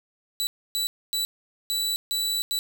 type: tone bursts at uneven times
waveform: sawtooth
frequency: 3951 Hz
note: B7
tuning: in tune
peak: -21 dBFS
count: 6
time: 0.4-0.47 / 0.75-0.87 / 1.13-1.25 / 1.7-1.96 / 2.11-2.42 / 2.51-2.59 s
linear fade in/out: 0 ms
effects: none